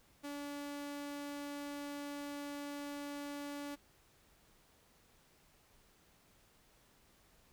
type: tone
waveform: sawtooth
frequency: 287.3 Hz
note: D4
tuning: 38 cents flat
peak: -38 dBFS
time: 0.23-3.76 s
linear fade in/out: 20 ms
effects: pink hiss -68 dBFS RMS until 7.52 s